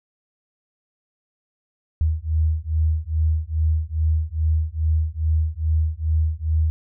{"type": "beating tone pair", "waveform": "sine", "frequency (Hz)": [77.78, 80.18], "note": ["D#2", "E2"], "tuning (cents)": [0, -47], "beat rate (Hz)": 2.4, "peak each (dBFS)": -21, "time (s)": [2.01, 6.7], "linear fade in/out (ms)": 0, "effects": []}